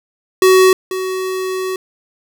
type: tone pair in turn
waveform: square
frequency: 374.8 / 374.8 Hz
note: F#4 / F#4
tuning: +22 / +22 cents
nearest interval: unison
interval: 0 cents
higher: neither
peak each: -7 / -19 dBFS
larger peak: first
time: 0.42-0.73 / 0.91-1.76 s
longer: second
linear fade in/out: 2 ms
effects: none